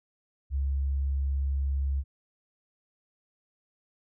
sine tone, 68.7 Hz, C#2, 15 cents flat, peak -25 dBFS, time 0.5-2.04 s, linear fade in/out 50 ms, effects none

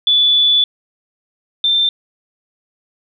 sine tone pair in turn, 3462 / 3570 Hz, A7 / A7, -29 / +24 cents, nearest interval minor second, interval 53 cents, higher second, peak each -9 / -11 dBFS, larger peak first, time 0.07-0.64 / 1.64-1.89 s, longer first, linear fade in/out 2 ms, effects none

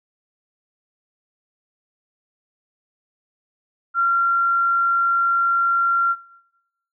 sine tone, 1375 Hz, F6, 27 cents flat, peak -15 dBFS, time 3.94-6.16 s, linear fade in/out 50 ms, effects noise-tail reverb RT60 0.9 s tail -22 dB re dry

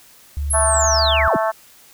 sine tone, 72.1 Hz, D2, 31 cents flat, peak -20 dBFS, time 0.37-1.28 s, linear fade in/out 0 ms
sine linear sweep, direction down, 11175 to 53.1 Hz, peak -17 dBFS, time 0.5-1.37 s, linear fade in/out 10 ms
harmonic tone, 220 Hz, A3, in tune, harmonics 3 / 4 / 5 / 6 / 7 / 8, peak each -19 / -23 / -24 / -27 / -30 / -33 dBFS, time 0.53-1.52 s, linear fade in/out 20 ms
effects white hiss -48 dBFS RMS until 1.93 s

